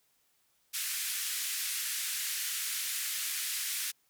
white band-pass noise, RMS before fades -35 dBFS, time 0.73-3.92 s, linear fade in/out 20 ms, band 1600 to 14000 Hz, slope 24 dB/octave, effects white hiss -72 dBFS RMS until 4.09 s

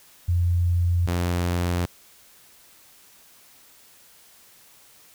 sine / sawtooth tone pair in turn, 87.31 / 87.73 Hz, F2 / F2, 0 / +8 cents, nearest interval unison, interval 8 cents, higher second, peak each -18 dBFS, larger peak neither, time 0.28-1.07 / 1.07-1.86 s, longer neither, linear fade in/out 10 ms, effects white hiss -53 dBFS RMS until 5.14 s

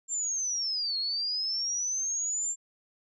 sine linear two-way sweep, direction down then up, 7380 to 4244 to 7380 Hz, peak -28 dBFS, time 0.08-2.56 s, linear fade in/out 50 ms, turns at 0.98 s, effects none

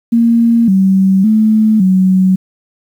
sine tone with pitch steps, 232.2 / 191.4 / 217.2 / 187.3 Hz, A#3 / G3 / A3 / F#3, -7 / -41 / -22 / +21 cents, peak -6 dBFS, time 0.12-2.36 s, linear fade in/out 10 ms, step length 560 ms, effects 7-bit

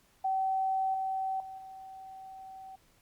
sine tone with level steps, 765 Hz, G5, 42 cents flat, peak -27 / -30 / -41 / -44 dBFS, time 0.24-2.76 s, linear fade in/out 10 ms, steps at 0.94 / 1.4 / 1.58 s, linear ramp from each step 2 ms, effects pink hiss -66 dBFS RMS until 3.01 s + Opus 48 kbps

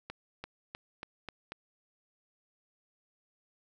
accelerating click train, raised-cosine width 0.3 ms, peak -24 dBFS, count 6, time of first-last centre 0.1-1.52 s, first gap 340 ms, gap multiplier 0.91, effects none

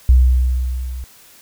sine tone with level ramp, 63.1 Hz, B1, 38 cents sharp, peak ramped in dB -5 to -25 dBFS, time 0.09-1.04 s, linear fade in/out 0 ms, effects white hiss -46 dBFS RMS until 1.41 s

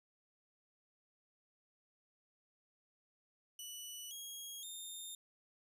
15% pulse tone with pitch steps, 2960 / 3284 / 3644 Hz, F#7 / G#7 / A#7, 0 / -20 / -40 cents, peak -39 dBFS, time 3.59-5.15 s, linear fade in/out 2 ms, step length 520 ms, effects none

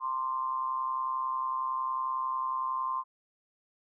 sine tone with amplitude modulation, 1046.5 Hz, C6, in tune, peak -26 dBFS, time 0-3.04 s, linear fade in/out 50 ms, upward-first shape sine, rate 131 Hz, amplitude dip 65%, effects none

